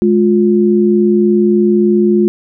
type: tone pair together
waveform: sine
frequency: 210.3 / 353.6 Hz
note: G#3 / F4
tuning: +22 / +22 cents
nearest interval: major sixth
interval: 900 cents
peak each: -10 dBFS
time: 0.02-2.28 s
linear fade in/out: 0 ms
effects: none